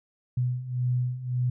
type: beating tone pair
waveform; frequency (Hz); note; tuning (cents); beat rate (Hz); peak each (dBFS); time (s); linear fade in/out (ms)
sine; 123.47 / 125.27; B2 / B2; 0 / +25; 1.8; -30 / -26; 0.37-1.5; 5
effects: none